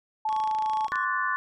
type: tone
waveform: sine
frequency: 867 Hz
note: A5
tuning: 26 cents flat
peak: -24 dBFS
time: 0.25-0.87 s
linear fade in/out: 5 ms
type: tone with tremolo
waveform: triangle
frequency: 1106 Hz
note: C#6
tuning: 4 cents flat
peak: -32 dBFS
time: 0.29-1.05 s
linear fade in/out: 10 ms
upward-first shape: sine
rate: 2.6 Hz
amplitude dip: 60%
type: click train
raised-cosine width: 0.2 ms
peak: -23 dBFS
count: 19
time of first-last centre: 0.29-0.957 s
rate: 27 Hz
type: chord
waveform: sine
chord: D dominant seventh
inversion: third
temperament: equal with one note detuned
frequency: 1046.5 / 1147.8 / 1480 / 1760 Hz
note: C6 / D6 / F#6 / A6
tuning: 0 / -40 / 0 / 0 cents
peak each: -30 dBFS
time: 0.92-1.36 s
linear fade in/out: 0 ms
effects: none